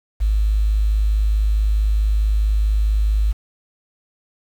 sine tone, 52.3 Hz, G#1, 13 cents sharp, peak -14 dBFS, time 0.2-3.33 s, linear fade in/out 20 ms, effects 7-bit

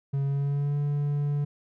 triangle tone with pitch glide, 138.59 to 144.89 Hz, C#3 to D3, 0 to -23 cents, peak -22 dBFS, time 0.13-1.45 s, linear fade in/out 10 ms, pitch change +77 cents, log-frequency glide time 0.24-0.77 s, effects none

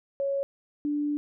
sine tone pair in turn, 554 / 293.5 Hz, C#5 / D4, -1 / -1 cents, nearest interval major seventh, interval 1100 cents, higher first, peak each -25 dBFS, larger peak neither, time 0.2-0.43 / 0.85-1.17 s, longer second, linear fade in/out 0 ms, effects none

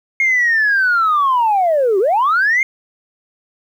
sine linear two-way sweep, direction down then up, 2156 to 364.9 to 2156 Hz, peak -10 dBFS, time 0.2-2.63 s, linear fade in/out 2 ms, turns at 1.99 s, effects tanh soft clip ceiling -8 dBFS + 8-bit

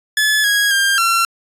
sawtooth tone with pitch steps, 1720 / 1652 / 1599 / 1360 Hz, A6 / G#6 / G6 / F6, -40 / -10 / +34 / -46 cents, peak -9 dBFS, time 0.17-1.25 s, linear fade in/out 2 ms, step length 270 ms, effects resampled to 32000 Hz

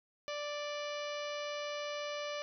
harmonic tone with a mistuned harmonic, 587.3 Hz, D5, in tune, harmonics 1 / 2 / 3 / 4 / 5 / 6 / 7 / 8 / 9 / 10, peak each -39 / -45 / -49 / -47 / -48 / -53 / -53 / -55 / -56 / -55 dBFS, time 0.28-2.42 s, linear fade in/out 0 ms, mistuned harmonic 9, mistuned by -32 cents, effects none

